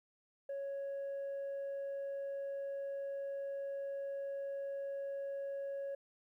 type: tone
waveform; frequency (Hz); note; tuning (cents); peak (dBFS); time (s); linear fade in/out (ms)
sine; 554.4; C#5; 0; -36; 0.49-5.95; 5
effects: tanh soft clip ceiling -37 dBFS + 13-bit